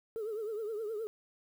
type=tone with vibrato; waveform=sine; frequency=434.1 Hz; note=A4; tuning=23 cents flat; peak=-33 dBFS; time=0.16-1.07 s; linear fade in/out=0 ms; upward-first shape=triangle; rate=9.6 Hz; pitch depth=120 cents each way; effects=tanh soft clip ceiling -32 dBFS + 10-bit